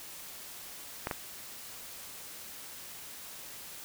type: clicks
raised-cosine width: 0.5 ms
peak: -17 dBFS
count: 2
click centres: 1.071 / 1.112 s
effects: white hiss -46 dBFS RMS until 3.84 s